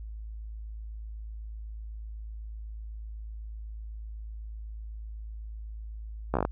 slowing click train, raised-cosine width 1 ms, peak -12 dBFS, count 7, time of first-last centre 6.34-6.451 s, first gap 14 ms, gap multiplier 1.11, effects added 54 Hz sine -37 dBFS peak until 6.51 s

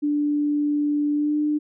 sine tone with pitch glide, 293.7 to 299.2 Hz, D4 to D4, 0 to +32 cents, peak -19 dBFS, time 0.02-1.59 s, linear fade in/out 20 ms, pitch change +32 cents, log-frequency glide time 1.13-1.36 s, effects none

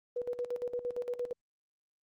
sine tone with tremolo, 488 Hz, B4, 21 cents flat, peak -31 dBFS, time 0.16-1.33 s, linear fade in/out 5 ms, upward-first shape square, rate 8.7 Hz, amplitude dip 75%, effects Opus 24 kbps

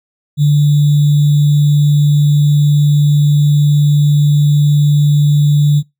sine tone with sample-and-hold, 146.83 Hz, D3, in tune, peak -6 dBFS, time 0.37-5.83 s, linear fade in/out 50 ms, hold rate 3675 Hz, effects noise-tail reverb RT60 0.2 s tail -24 dB re dry

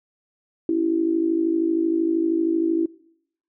sine tone with amplitude modulation, 329.6 Hz, E4, in tune, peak -15 dBFS, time 0.69-2.86 s, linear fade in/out 2 ms, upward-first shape sine, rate 52.9 Hz, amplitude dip 75%, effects noise-tail reverb RT60 0.7 s tail -22 dB re dry

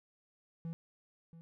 triangle tone with echo, 165.5 Hz, E3, 7 cents sharp, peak -36 dBFS, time 0.65-0.73 s, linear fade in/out 0 ms, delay 680 ms, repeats 1, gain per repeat -13 dB, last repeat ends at 1.41 s, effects none

